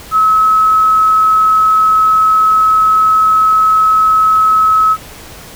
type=tone with quantisation; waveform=sine; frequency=1288 Hz; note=E6; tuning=41 cents flat; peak=-6 dBFS; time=0.11-4.97 s; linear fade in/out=50 ms; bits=6; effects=pink hiss -33 dBFS RMS until 5.55 s